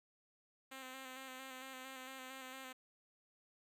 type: tone with vibrato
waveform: 5% pulse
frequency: 261.6 Hz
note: C4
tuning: in tune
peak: -37 dBFS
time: 0.71-2.73 s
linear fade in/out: 10 ms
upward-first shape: square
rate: 4.4 Hz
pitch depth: 25 cents each way
effects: none